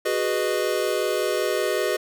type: chord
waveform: square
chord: G# minor seventh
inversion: third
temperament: equal with one note detuned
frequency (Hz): 370 / 415.3 / 493.9 / 616.5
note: F#4 / G#4 / B4 / D#5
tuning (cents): 0 / 0 / 0 / -16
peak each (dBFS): -28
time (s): 0.05-1.97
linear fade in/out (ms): 10
effects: none